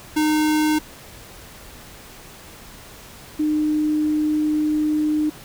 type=tone pair in turn; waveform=square / sine; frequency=306.6 / 304.3 Hz; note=D#4 / D#4; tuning=-25 / -38 cents; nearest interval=unison; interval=13 cents; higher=first; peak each=-17 dBFS; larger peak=neither; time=0.16-0.79 / 3.39-5.3 s; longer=second; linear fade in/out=10 ms; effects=pink hiss -42 dBFS RMS until 5.44 s